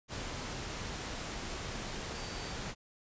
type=tone in noise; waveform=sine; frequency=4600 Hz; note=D8; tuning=37 cents flat; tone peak=-50 dBFS; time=2.12-2.56 s; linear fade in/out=50 ms; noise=pink; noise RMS=-40 dBFS; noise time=0.08-2.75 s; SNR=-13 dB; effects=resampled to 16000 Hz